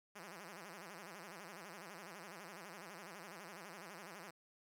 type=tone with vibrato; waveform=5% pulse; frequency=185 Hz; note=F#3; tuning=in tune; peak=-39 dBFS; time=0.15-4.31 s; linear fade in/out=10 ms; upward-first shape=sine; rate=12 Hz; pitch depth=220 cents each way; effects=none